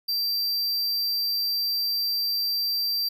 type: tone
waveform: square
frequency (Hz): 4699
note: D8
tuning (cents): 0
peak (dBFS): -24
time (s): 0.08-3.09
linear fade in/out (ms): 10
effects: none